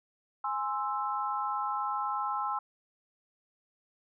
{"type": "chord", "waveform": "sine", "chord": "Ab augmented", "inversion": "none", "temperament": "equal", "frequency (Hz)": [830.6, 1046.5, 1318.5], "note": ["Ab5", "C6", "E6"], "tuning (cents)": [0, 0, 0], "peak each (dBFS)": -34, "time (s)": [0.44, 2.59], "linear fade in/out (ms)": 5, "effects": []}